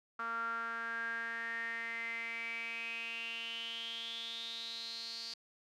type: tone with band-pass filter sweep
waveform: sawtooth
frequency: 230 Hz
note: A#3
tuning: 23 cents flat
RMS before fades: -41 dBFS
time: 0.19-5.34 s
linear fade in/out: 5 ms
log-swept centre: 1300 to 4600 Hz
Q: 9.9
effects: none